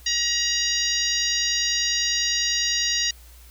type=harmonic tone; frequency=950 Hz; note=A#5; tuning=33 cents sharp; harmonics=2 / 3 / 4 / 5 / 6 / 7; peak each=-29 / -29 / -28 / -26 / -27 / -30 dBFS; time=0.06-3.11 s; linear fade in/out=5 ms; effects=added 60 Hz sine -45 dBFS peak until 3.5 s + white hiss -52 dBFS RMS until 3.5 s